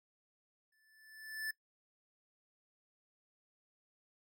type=tone with exponential growth; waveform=square; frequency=1752 Hz; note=A6; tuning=8 cents flat; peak=-36 dBFS; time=0.72-1.51 s; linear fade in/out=5 ms; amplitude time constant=170 ms; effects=noise-tail reverb RT60 0.1 s tail -20 dB re dry